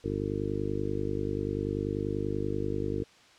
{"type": "harmonic tone", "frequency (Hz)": 50.3, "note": "G1", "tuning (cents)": 45, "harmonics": [1, 2, 3, 4, 5, 6, 7, 8, 9], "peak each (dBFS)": [-40, -36, -39, -40, -40, -36, -36, -39, -36], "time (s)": [0.04, 3.04], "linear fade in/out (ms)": 5, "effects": ["white hiss -57 dBFS RMS until 3.38 s", "low-pass 5000 Hz 12 dB/octave"]}